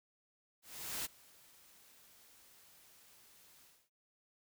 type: noise with ADSR envelope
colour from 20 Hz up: white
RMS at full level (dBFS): -39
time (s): 0.62-3.9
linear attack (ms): 430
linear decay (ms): 21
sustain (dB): -24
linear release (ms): 260
effects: none